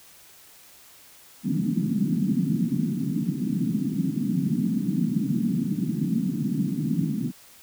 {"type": "band-pass noise", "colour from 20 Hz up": "pink", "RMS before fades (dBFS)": -25, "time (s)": [1.43, 7.32], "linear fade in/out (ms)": 50, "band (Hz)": [150, 280], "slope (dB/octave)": 48, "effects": ["white hiss -51 dBFS RMS until 7.62 s"]}